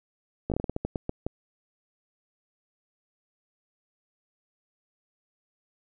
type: slowing click train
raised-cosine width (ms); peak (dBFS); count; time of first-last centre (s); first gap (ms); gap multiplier
2; -15; 12; 0.5-1.266; 17; 1.26
effects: none